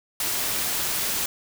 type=noise; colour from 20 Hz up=white; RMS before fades=-26 dBFS; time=0.2-1.26 s; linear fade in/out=2 ms; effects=none